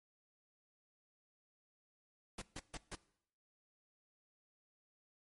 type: noise bursts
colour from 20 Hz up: pink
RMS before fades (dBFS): -45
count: 4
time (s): 2.38-2.952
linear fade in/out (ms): 5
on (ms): 38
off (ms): 140
effects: noise-tail reverb RT60 0.7 s tail -20 dB re dry + MP3 48 kbps